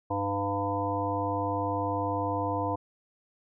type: harmonic tone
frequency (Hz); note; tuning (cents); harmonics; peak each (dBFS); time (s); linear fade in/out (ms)
100; G2; +35; 1 / 3 / 5 / 7 / 9 / 10; -34 / -34 / -34 / -34 / -34 / -34; 0.1-2.76; 10
effects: none